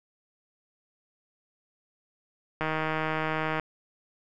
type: click train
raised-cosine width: 0.5 ms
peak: -14 dBFS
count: 156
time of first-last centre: 2.61-3.597 s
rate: 157 Hz
effects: none